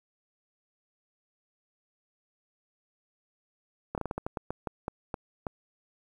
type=slowing click train; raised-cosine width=1 ms; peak=-18 dBFS; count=13; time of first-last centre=3.95-5.468 s; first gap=28 ms; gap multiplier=1.25; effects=9-bit